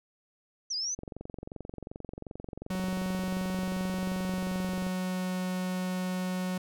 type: linear two-way sweep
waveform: sine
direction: down then up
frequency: 6272 to 4767 to 6272 Hz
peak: -30 dBFS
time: 0.7-0.95 s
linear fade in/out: 10 ms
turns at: 0.75 s
type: click train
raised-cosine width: 2 ms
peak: -26 dBFS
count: 89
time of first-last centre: 0.99-4.867 s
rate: 22.7 Hz
type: tone with pitch glide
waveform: 45% pulse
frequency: 185.8 to 183.77 Hz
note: F#3 to F#3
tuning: +7 to -12 cents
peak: -30 dBFS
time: 2.7-6.58 s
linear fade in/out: 5 ms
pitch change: -19 cents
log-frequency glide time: 4.08-5.39 s
effects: none